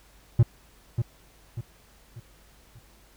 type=tone with echo; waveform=triangle; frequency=116.54 Hz; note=A#2; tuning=in tune; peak=-11 dBFS; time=0.39-0.43 s; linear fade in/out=5 ms; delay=590 ms; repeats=4; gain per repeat=-8 dB; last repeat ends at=2.79 s; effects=added 50 Hz sine -58 dBFS peak until 3.16 s + pink hiss -58 dBFS RMS until 3.16 s